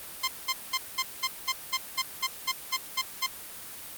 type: tone bursts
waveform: 10% pulse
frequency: 1046.5 Hz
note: C6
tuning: in tune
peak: -16 dBFS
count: 13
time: 0.23-3.267 s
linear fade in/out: 10 ms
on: 49 ms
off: 200 ms
effects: white hiss -42 dBFS RMS until 3.97 s + Opus 32 kbps